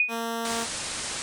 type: tone with exponential decay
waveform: sine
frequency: 2476 Hz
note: D#7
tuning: 9 cents flat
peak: -16 dBFS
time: 0-0.23 s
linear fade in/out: 2 ms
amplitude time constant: 48 ms
type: tone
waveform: 10% pulse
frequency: 230 Hz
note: A#3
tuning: 23 cents flat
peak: -20 dBFS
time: 0.08-0.67 s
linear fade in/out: 50 ms
type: low-pass noise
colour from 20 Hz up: white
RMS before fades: -33 dBFS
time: 0.45-1.22 s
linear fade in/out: 0 ms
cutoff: 9700 Hz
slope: 96 dB/octave
effects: none